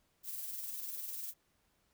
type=noise with tremolo; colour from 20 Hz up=violet; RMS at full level=-40 dBFS; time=0.23-1.34 s; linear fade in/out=50 ms; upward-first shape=triangle; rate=20 Hz; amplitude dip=50%; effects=pink hiss -75 dBFS RMS until 1.93 s